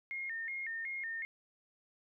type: tone with vibrato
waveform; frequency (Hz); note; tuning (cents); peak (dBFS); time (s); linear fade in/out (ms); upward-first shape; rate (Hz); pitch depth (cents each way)
sine; 1975.5; B6; 0; -37; 0.11-1.25; 0; square; 2.7; 140
effects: none